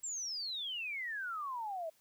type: exponential sweep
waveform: sine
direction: down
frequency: 7690 to 622.3 Hz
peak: -37 dBFS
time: 0.03-1.9 s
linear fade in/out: 10 ms
effects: white hiss -70 dBFS RMS until 2 s